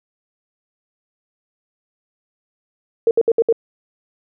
sine tone bursts, 458.5 Hz, A#4, 29 cents flat, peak -10 dBFS, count 5, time 3.07-3.526 s, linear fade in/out 2 ms, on 40 ms, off 64 ms, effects none

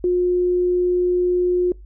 sine tone, 358.2 Hz, F4, 44 cents sharp, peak -15 dBFS, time 0.04-1.72 s, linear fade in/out 2 ms, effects noise-tail reverb RT60 0.2 s tail -24 dB re dry + added 50 Hz sine -38 dBFS peak until 1.85 s

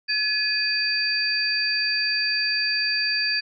sine tone cluster, 1703 / 2486 / 4650 Hz, G#6 / D#7 / D8, +43 / -2 / -18 cents, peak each -26 / -28 / -23 dBFS, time 0.08-3.41 s, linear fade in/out 20 ms, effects none

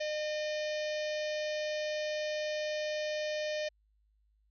harmonic tone, 608 Hz, D#5, 40 cents flat, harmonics 1 / 3 / 4 / 5 / 6 / 7 / 8 / 9 / 10, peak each -33 / -43 / -45 / -47 / -49 / -50 / -51 / -52 / -53 dBFS, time 0-3.69 s, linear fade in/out 10 ms, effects added 52 Hz sine -68 dBFS peak until 4.5 s

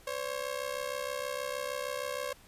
sawtooth ring-modulated tone, 541 Hz, C#5, 42 cents flat, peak -27 dBFS, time 0.07-2.33 s, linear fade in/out 0 ms, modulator 33.2 Hz, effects pink hiss -58 dBFS RMS until 2.47 s + resampled to 32000 Hz

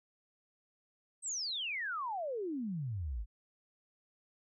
sine exponential sweep, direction down, 8530 to 46.91 Hz, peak -35 dBFS, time 1.22-3.26 s, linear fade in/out 50 ms, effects none

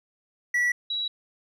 triangle / sine tone pair in turn, 1947 / 3894 Hz, B6 / B7, -25 / -25 cents, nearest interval octave, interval 1200 cents, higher second, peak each -19 / -26 dBFS, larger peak first, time 0.54-0.72 / 0.9-1.08 s, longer neither, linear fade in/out 5 ms, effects none

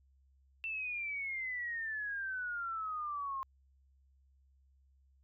sine exponential sweep, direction down, 2687 to 1060 Hz, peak -36 dBFS, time 0.64-3.43 s, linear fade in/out 0 ms, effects added 67 Hz sine -65 dBFS peak until 5.23 s

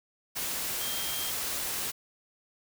sine tone in noise, 3200 Hz, G7, 35 cents sharp, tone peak -38 dBFS, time 0.8-1.32 s, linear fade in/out 20 ms, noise white, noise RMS -33 dBFS, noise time 0.35-1.92 s, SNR -8 dB, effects none

